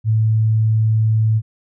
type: tone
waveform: sine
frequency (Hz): 110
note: A2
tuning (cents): 0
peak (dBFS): -12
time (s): 0.04-1.42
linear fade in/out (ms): 50
effects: none